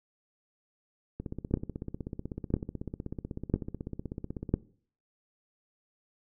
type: two click trains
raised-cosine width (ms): 3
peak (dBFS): -11 / -23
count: 4 / 54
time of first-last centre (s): 1.54-4.54 / 1.2-4.492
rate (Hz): 1 / 16.1
effects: noise-tail reverb RT60 0.5 s tail -21 dB re dry